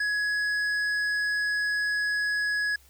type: tone with hard clipping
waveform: sine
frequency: 1678 Hz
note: G#6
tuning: 17 cents sharp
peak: -26 dBFS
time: 0-2.76 s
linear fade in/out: 5 ms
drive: 7 dB
effects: added 66 Hz sine -57 dBFS peak until 2.89 s + white hiss -59 dBFS RMS until 2.89 s